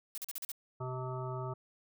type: noise bursts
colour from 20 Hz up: blue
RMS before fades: -40 dBFS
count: 6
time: 0.15-0.517 s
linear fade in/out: 0 ms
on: 27 ms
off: 41 ms
type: harmonic tone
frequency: 128.4 Hz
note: C3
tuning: 32 cents flat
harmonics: 1 / 3 / 5 / 7 / 9 / 10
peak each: -38 / -43 / -45 / -46 / -48 / -48 dBFS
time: 0.8-1.54 s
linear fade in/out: 10 ms
effects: none